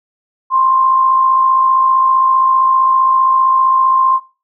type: tone with amplitude modulation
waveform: sine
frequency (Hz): 1052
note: C6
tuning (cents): +9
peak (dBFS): -7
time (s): 0.5-4.2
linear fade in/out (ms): 50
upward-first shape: sine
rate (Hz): 55.3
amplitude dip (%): 40
effects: noise-tail reverb RT60 0.3 s tail -17 dB re dry